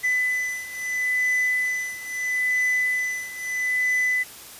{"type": "beating tone pair", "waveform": "triangle", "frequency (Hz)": [2002, 2002.76], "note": ["B6", "B6"], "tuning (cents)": [23, 24], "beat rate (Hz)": 0.76, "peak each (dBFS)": [-25, -22], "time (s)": [0.03, 4.24], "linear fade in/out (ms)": 20, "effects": ["white hiss -42 dBFS RMS until 4.59 s", "resampled to 32000 Hz"]}